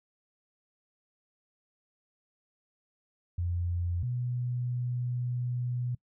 sine tone pair in turn, 87.31 / 123.14 Hz, F2 / B2, 0 / -5 cents, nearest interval tritone, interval 595 cents, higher second, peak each -28 / -29 dBFS, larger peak first, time 3.38-4.03 / 4.03-5.95 s, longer second, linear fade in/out 5 ms, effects noise-tail reverb RT60 0.1 s tail -24 dB re dry

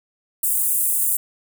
pink high-pass noise, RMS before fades -20 dBFS, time 0.43-1.17 s, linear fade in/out 5 ms, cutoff 8400 Hz, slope 48 dB/octave, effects none

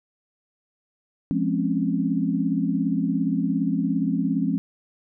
sine chord, Db major seventh, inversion first, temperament just, 173.24 / 207.9 / 259.9 / 277.2 Hz, F3 / Ab3 / C4 / Db4, -14 / +2 / -11 / 0 cents, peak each -26 dBFS, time 1.31-4.58 s, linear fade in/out 0 ms, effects none

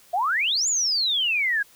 sine exponential two-way sweep, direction up then down, 659.3 to 7250 to 1598 Hz, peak -20 dBFS, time 0.13-1.63 s, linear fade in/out 10 ms, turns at 0.68 s, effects white hiss -54 dBFS RMS until 1.75 s

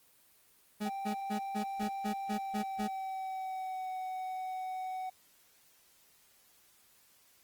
40% pulse tone bursts, 210 Hz, G#3, 19 cents sharp, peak -32 dBFS, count 9, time 0.8-2.882 s, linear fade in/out 20 ms, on 98 ms, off 150 ms
triangle tone with pitch glide, 784 to 748.2 Hz, G5 to F#5, 0 to +19 cents, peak -34 dBFS, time 0.85-5.1 s, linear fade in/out 10 ms, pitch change -81 cents, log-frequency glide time 2.26-3.9 s
effects white hiss -65 dBFS RMS until 7.43 s + Opus 24 kbps

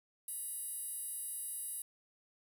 15% pulse tone with high-pass filter, 965 Hz, B5, 40 cents flat, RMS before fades -42 dBFS, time 0.28-1.82 s, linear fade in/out 2 ms, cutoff 11000 Hz, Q 4.7, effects none

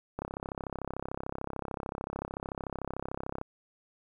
click train, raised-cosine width 1 ms, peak -21 dBFS, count 109, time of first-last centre 0.19-3.414 s, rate 33.5 Hz, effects 10-bit

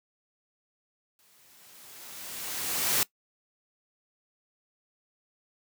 white noise with exponential growth, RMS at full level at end -24 dBFS, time 1.19-3.03 s, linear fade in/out 1 ms, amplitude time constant 400 ms, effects noise-tail reverb RT60 0.1 s tail -20 dB re dry + high-pass 100 Hz 12 dB/octave

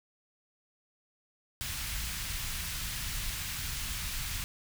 pink band-stop noise, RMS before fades -36 dBFS, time 1.61-4.44 s, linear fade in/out 0 ms, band 110 to 1800 Hz, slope 12 dB/octave, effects none

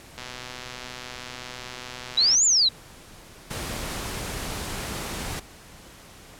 click train, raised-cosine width 0.2 ms, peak -19 dBFS, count 272, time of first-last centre 0.18-2.348 s, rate 125 Hz
sine exponential two-way sweep, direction up then down, 3805 to 7320 to 3805 Hz, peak -16 dBFS, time 2.17-2.69 s, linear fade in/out 10 ms, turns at 2.45 s
pink noise, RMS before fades -32 dBFS, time 3.5-5.4 s, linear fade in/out 10 ms
effects pink hiss -47 dBFS RMS until 6.39 s + low-pass 12000 Hz 12 dB/octave

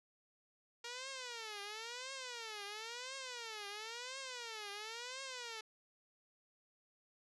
5% pulse tone with vibrato, 466.2 Hz, A#4, in tune, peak -33 dBFS, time 0.84-5.61 s, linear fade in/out 5 ms, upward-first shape triangle, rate 0.97 Hz, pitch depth 270 cents each way, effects resampled to 24000 Hz

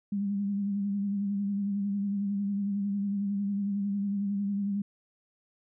sine tone with vibrato, 200.6 Hz, G3, 40 cents sharp, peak -27 dBFS, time 0.12-4.82 s, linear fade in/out 5 ms, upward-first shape sine, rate 11 Hz, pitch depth 36 cents each way, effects none

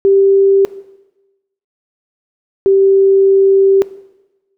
sine tone pair in turn, 392 / 389.5 Hz, G4 / G4, 0 / -11 cents, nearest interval unison, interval 11 cents, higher first, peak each -6 dBFS, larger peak neither, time 0.05-0.65 / 2.66-3.82 s, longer second, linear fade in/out 0 ms, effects noise-tail reverb RT60 1.0 s tail -17 dB re dry

